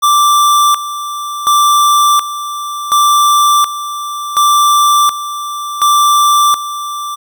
square tone with tremolo, 1174.7 Hz, D6, in tune, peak -7 dBFS, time 0.02-7.16 s, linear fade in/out 20 ms, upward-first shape square, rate 0.69 Hz, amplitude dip 75%, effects none

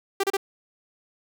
sawtooth tone bursts, 392.8 Hz, G4, 4 cents sharp, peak -17 dBFS, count 3, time 0.2-0.369 s, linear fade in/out 5 ms, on 35 ms, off 32 ms, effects none

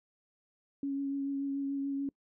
sine tone with vibrato, 277.2 Hz, C#4, in tune, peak -31 dBFS, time 0.83-2.09 s, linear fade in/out 2 ms, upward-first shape triangle, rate 6.9 Hz, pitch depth 18 cents each way, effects noise-tail reverb RT60 0.1 s tail -25 dB re dry

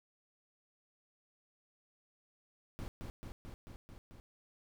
brown noise with echo, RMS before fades -42 dBFS, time 2.79-2.88 s, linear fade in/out 0 ms, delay 220 ms, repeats 6, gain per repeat -2 dB, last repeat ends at 4.2 s, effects none

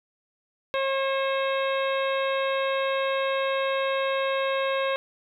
harmonic tone with a mistuned harmonic, 540 Hz, C#5, 45 cents flat, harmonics 1 / 2 / 3 / 4 / 5 / 6 / 7, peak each -25 / -30 / -34 / -36 / -35 / -40 / -38 dBFS, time 0.74-4.96 s, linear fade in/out 0 ms, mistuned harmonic 5, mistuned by -48 cents, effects 10-bit

